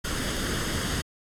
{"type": "noise with comb filter", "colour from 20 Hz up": "pink", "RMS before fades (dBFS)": -29, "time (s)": [0.04, 1.02], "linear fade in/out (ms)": 10, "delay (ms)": 0.61, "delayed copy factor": 0.55, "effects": ["low-pass 10000 Hz 12 dB/octave", "AAC 64 kbps"]}